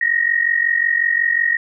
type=tone pair together; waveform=sine; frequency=1854 / 1899.5 Hz; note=A#6 / A#6; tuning=-10 / +32 cents; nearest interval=unison; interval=42 cents; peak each=-17 dBFS; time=0.01-1.57 s; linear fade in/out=5 ms; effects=none